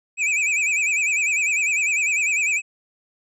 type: tone with vibrato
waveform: square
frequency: 2439 Hz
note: D#7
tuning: 35 cents flat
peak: -19 dBFS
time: 0.17-2.62 s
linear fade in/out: 50 ms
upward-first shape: sine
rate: 10 Hz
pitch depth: 110 cents each way
effects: resampled to 24000 Hz